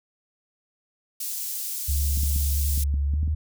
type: high-pass noise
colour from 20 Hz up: white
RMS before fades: -31 dBFS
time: 1.2-2.84 s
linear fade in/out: 5 ms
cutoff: 5700 Hz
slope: 12 dB/octave
type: tone with pitch glide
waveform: sine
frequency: 70.8 to 76.76 Hz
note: C#2 to D#2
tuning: +37 to -23 cents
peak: -21 dBFS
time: 1.88-3.35 s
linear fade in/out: 10 ms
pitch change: +140 cents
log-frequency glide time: 3.09-3.23 s
type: clicks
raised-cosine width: 5 ms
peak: -22 dBFS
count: 8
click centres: 2.175 / 2.234 / 2.362 / 2.777 / 2.941 / 3.138 / 3.231 / 3.278 s
effects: none